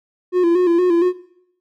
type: tone with vibrato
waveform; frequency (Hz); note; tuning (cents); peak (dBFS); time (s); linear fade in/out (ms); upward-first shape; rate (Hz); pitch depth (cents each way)
triangle; 350.7; F4; +7; -10; 0.32-1.13; 50; square; 4.3; 56
effects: noise-tail reverb RT60 0.7 s tail -18 dB re dry